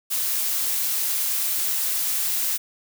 blue noise, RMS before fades -24 dBFS, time 0.1-2.58 s, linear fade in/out 20 ms, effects none

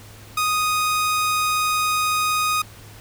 sawtooth tone, 1244.5 Hz, D#6, in tune, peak -15 dBFS, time 0.37-2.62 s, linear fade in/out 5 ms, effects added 105 Hz sine -44 dBFS peak until 3 s + pink hiss -45 dBFS RMS until 3 s

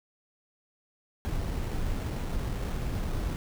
brown noise with sample-and-hold, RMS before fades -31 dBFS, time 1.25-3.36 s, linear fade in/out 0 ms, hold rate 4900 Hz, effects none

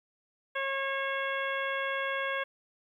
harmonic tone with a mistuned harmonic, 544 Hz, C#5, 33 cents flat, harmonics 1 / 2 / 3 / 4 / 5 / 6, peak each -35 / -36 / -34 / -38 / -42 / -43 dBFS, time 0.55-2.44 s, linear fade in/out 10 ms, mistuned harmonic 6, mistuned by +42 cents, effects 11-bit

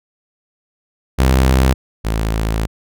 sawtooth tone pair in turn, 65.1 / 54.71 Hz, C2 / A1, -8 / -9 cents, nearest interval minor third, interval 301 cents, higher first, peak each -6 / -12 dBFS, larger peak first, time 1.18-1.74 / 2.04-2.67 s, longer second, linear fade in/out 20 ms, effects none

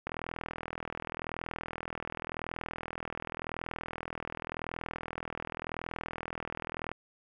click train, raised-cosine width 0.5 ms, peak -21 dBFS, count 281, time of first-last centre 0.07-6.916 s, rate 40.9 Hz, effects none

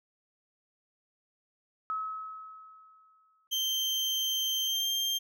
sine tone with exponential decay, 1286 Hz, E6, 43 cents flat, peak -29 dBFS, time 1.9-3.47 s, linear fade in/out 0 ms, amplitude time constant 340 ms
35% pulse tone with pitch glide, 3136 to 3180 Hz, G7 to G7, 0 to +24 cents, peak -26 dBFS, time 3.51-5.19 s, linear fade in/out 20 ms, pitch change +24 cents, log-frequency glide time 4.63-4.89 s
effects none

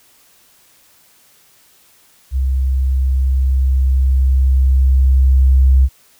sine tone with level ramp, 65.8 Hz, C2, 10 cents sharp, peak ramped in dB -13 to -6 dBFS, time 2.31-5.89 s, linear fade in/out 50 ms, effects white hiss -51 dBFS RMS until 6.19 s

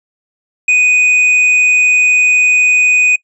sine tone with hard clipping, 2488 Hz, D#7, 1 cent flat, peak -8 dBFS, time 0.68-3.16 s, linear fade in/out 5 ms, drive 4 dB, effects noise-tail reverb RT60 0.1 s tail -24 dB re dry + resampled to 24000 Hz

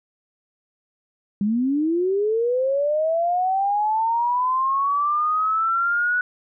sine linear sweep, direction up, 196 to 1480 Hz, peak -18 dBFS, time 1.41-6.21 s, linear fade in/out 2 ms, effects none

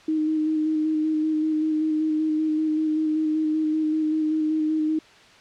sine tone with vibrato, 311.1 Hz, D#4, in tune, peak -20 dBFS, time 0.08-4.99 s, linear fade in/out 5 ms, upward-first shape square, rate 5.2 Hz, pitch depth 16 cents each way, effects white hiss -50 dBFS RMS until 5.4 s + low-pass 4000 Hz 12 dB/octave

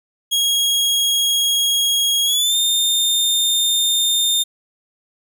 sawtooth tone with pitch glide, 3291 to 3631 Hz, G#7 to A#7, -16 to -46 cents, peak -12 dBFS, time 0.31-4.44 s, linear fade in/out 20 ms, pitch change +170 cents, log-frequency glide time 2.24-2.57 s, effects none

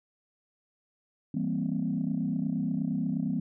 sine chord, C dominant seventh, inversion first, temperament equal, 164.81 / 196 / 233.1 / 261.6 Hz, E3 / G3 / Bb3 / C4, 0 / 0 / 0 / 0 cents, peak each -32 dBFS, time 1.34-3.4 s, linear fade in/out 5 ms, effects tanh soft clip ceiling -19 dBFS

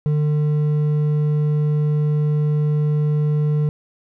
sine tone with hard clipping, 150 Hz, D3, 37 cents sharp, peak -17 dBFS, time 0.06-3.69 s, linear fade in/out 0 ms, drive 5 dB, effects none

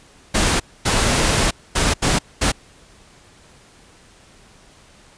pink noise bursts at uneven times, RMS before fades -17 dBFS, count 5, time 0.34-0.6 / 0.85-1.51 / 1.75-1.94 / 2.02-2.19 / 2.41-2.52 s, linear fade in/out 10 ms, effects pink hiss -49 dBFS RMS until 5.17 s + resampled to 22050 Hz

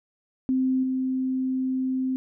sine tone with level steps, 260 Hz, C4, 11 cents flat, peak -20 / -23 dBFS, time 0.49-2.16 s, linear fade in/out 0 ms, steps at 0.83 s, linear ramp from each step 5 ms, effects none

